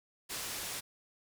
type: low-pass noise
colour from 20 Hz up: white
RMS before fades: -40 dBFS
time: 0.29-0.81 s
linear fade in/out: 20 ms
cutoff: 11000 Hz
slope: 12 dB/octave
effects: none

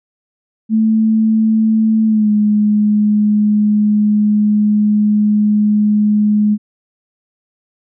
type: tone with pitch glide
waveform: sine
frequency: 220 to 209.9 Hz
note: A3 to G#3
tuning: 0 to +19 cents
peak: -9 dBFS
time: 0.69-6.58 s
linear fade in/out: 50 ms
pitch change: -81 cents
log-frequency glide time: 2.06-2.3 s
effects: none

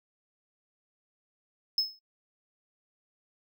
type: tone with exponential decay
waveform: triangle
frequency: 5190 Hz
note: E8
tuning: 28 cents flat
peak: -19 dBFS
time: 1.78-1.99 s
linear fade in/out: 2 ms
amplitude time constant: 44 ms
effects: noise-tail reverb RT60 0.1 s tail -23 dB re dry + tanh soft clip ceiling -15 dBFS

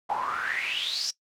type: noise with band-pass filter sweep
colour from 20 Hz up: pink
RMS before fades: -30 dBFS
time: 0.09-1.11 s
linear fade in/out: 10 ms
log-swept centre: 790 to 5700 Hz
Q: 9.8
effects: noise-tail reverb RT60 0.1 s tail -19 dB re dry

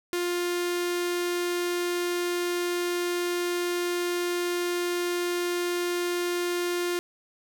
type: tone with notch filter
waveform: sawtooth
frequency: 351.6 Hz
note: F4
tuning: 12 cents sharp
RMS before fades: -28 dBFS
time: 0.13-6.99 s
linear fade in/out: 0 ms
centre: 790 Hz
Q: 1.4
effects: none

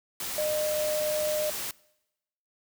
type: tone in noise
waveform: sine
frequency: 609 Hz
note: D#5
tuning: 37 cents flat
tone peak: -26 dBFS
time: 0.38-1.5 s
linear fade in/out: 2 ms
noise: white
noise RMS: -34 dBFS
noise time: 0.2-1.71 s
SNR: +5 dB
effects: noise-tail reverb RT60 0.9 s tail -23 dB re dry

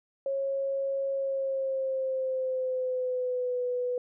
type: tone with pitch glide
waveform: sine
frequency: 546 to 494.9 Hz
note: C#5 to B4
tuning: -26 to +4 cents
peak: -27 dBFS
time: 0.26-3.98 s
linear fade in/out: 2 ms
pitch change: -170 cents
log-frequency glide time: 1.13-3.63 s
effects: none

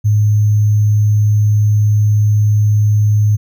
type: tone with sample-and-hold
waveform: sine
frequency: 105.4 Hz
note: G#2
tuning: 26 cents sharp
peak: -8 dBFS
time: 0.04-3.37 s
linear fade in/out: 20 ms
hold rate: 6300 Hz
effects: none

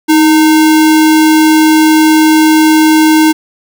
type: tone with sample-and-hold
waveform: sine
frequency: 314.2 Hz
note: D#4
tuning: 17 cents sharp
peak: -3 dBFS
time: 0.08-3.33 s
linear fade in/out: 20 ms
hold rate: 1225 Hz
effects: none

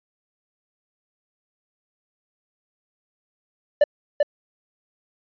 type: tone with echo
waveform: triangle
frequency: 587.3 Hz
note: D5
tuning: in tune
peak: -9 dBFS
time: 3.81-3.84 s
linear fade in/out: 5 ms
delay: 390 ms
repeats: 1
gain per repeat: -3 dB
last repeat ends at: 4.23 s
effects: resampled to 11025 Hz

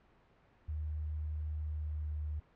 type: tone with pitch glide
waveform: sine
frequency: 76.6 to 75.68 Hz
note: D#2 to D#2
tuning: -27 to -47 cents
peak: -35 dBFS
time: 0.68-2.4 s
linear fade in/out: 10 ms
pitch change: -20 cents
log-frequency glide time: 1.62-2.23 s
effects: pink hiss -66 dBFS RMS until 2.55 s + low-pass 2000 Hz 12 dB/octave

